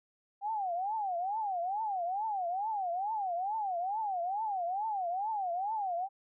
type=tone with vibrato; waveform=sine; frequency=780 Hz; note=G5; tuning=9 cents flat; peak=-31 dBFS; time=0.41-6.09 s; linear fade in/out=50 ms; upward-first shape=triangle; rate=2.3 Hz; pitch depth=260 cents each way; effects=none